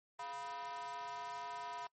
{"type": "tone with high-pass filter", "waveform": "square", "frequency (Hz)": 139.7, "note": "C#3", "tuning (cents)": 14, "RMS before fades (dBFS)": -45, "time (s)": [0.19, 1.87], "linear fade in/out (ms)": 5, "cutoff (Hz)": 870, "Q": 8, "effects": ["noise-tail reverb RT60 0.1 s tail -26 dB re dry", "MP3 32 kbps"]}